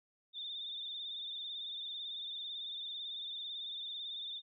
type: tone with vibrato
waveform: sine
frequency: 3593 Hz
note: A7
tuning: 36 cents sharp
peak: -40 dBFS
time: 0.33-4.42 s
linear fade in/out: 50 ms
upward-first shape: triangle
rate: 18 Hz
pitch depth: 68 cents each way
effects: none